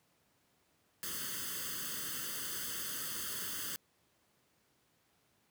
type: noise with comb filter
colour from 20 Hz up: white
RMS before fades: -40 dBFS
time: 1.03-3.76 s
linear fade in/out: 0 ms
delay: 0.63 ms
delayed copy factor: +1
effects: pink hiss -73 dBFS RMS until 5.5 s + high-pass 100 Hz 12 dB/octave